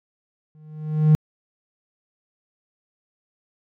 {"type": "tone with exponential growth", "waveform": "triangle", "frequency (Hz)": 154, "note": "D#3", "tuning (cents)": -17, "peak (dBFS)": -6, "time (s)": [0.55, 1.15], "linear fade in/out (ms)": 0, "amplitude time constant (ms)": 130, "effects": ["tanh soft clip ceiling -5 dBFS"]}